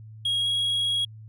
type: tone with pitch glide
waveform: triangle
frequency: 3288 to 3309 Hz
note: G#7 to G#7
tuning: -18 to -7 cents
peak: -21 dBFS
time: 0.25-1.05 s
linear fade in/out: 5 ms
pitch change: +11 cents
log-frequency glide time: 0.41-0.46 s
effects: added 109 Hz sine -41 dBFS peak until 1.28 s